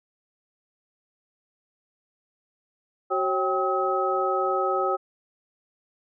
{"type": "tone cluster", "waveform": "sine", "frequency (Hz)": [375.8, 545, 782, 1279], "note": ["F#4", "C#5", "G5", "D#6"], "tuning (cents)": [27, -29, -4, 47], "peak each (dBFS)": [-27, -28, -28, -26], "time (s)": [3.1, 4.97], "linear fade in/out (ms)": 20, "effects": []}